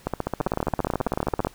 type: two click trains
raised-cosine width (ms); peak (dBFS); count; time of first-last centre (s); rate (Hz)
1; -10 / -9; 22 / 20; 0.07-1.47 / 0.41-1.448; 15 / 18.3
effects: pink hiss -52 dBFS RMS until 1.54 s